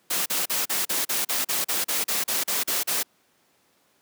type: noise bursts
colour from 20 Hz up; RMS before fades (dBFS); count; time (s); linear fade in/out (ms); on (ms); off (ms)
white; -25; 15; 0.1-3.032; 10; 160; 38
effects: pink hiss -64 dBFS RMS until 4.01 s + high-pass 200 Hz 12 dB/octave